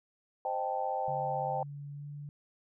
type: chord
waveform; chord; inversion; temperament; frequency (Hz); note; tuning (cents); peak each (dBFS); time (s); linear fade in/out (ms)
sine; A half-diminished seventh; first; equal; 523.3 / 622.3 / 784 / 880; C5 / Eb5 / G5 / A5; 0 / 0 / 0 / 0; -37 / -39 / -33 / -38; 0.45-1.63; 2
type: tone with pitch glide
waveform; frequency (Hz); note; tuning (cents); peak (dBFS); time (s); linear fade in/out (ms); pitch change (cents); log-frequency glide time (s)
sine; 143.3 to 145.38; D3 to D3; -42 to -17; -40; 1.08-2.29; 0; +25; 1.93-2.06
effects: none